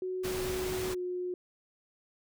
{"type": "tone with pitch glide", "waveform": "sine", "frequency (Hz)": [370, 360.7], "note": ["F#4", "F#4"], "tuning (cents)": [0, -44], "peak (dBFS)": -32, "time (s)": [0.02, 1.34], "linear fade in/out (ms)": 2, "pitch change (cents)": -44, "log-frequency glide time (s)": [0.9, 0.98]}
{"type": "noise", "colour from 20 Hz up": "pink", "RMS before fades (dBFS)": -38, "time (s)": [0.23, 0.95], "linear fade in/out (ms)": 20}
{"effects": []}